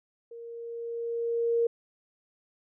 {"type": "tone with level ramp", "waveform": "sine", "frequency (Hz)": 466.2, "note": "A#4", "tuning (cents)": 0, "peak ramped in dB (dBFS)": [-41, -21], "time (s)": [0.31, 1.67], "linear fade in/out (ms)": 5, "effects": []}